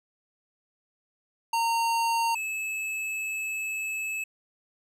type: tone pair in turn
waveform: square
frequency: 920 / 2602 Hz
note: A#5 / E7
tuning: -23 / -23 cents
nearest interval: octave + tritone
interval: 1800 cents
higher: second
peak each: -24 / -30 dBFS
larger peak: first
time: 1.53-2.35 / 2.35-4.24 s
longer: second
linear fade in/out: 5 ms
effects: low-pass 12000 Hz 12 dB/octave